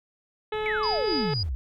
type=harmonic tone; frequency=429.5 Hz; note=A4; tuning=42 cents flat; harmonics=1 / 2 / 3 / 4 / 5 / 6 / 7 / 8 / 9; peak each=-28 / -34 / -38 / -40 / -42 / -44 / -45 / -46 / -47 dBFS; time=0.52-1.34 s; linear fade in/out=5 ms
type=noise; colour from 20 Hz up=brown; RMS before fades=-44 dBFS; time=0.53-1.49 s; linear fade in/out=2 ms
type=exponential sweep; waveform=sine; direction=down; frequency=2292 to 57 Hz; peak=-26 dBFS; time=0.66-1.55 s; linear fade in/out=0 ms
type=tone with tremolo; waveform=sine; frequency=4900 Hz; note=D#8; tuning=27 cents flat; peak=-27 dBFS; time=0.83-1.43 s; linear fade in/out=2 ms; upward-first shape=sine; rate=3.9 Hz; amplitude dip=70%
effects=none